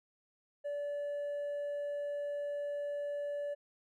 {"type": "tone with hard clipping", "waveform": "triangle", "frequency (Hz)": 578, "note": "D5", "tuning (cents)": -28, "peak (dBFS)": -34, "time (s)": [0.64, 3.55], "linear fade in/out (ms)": 20, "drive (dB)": 1, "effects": []}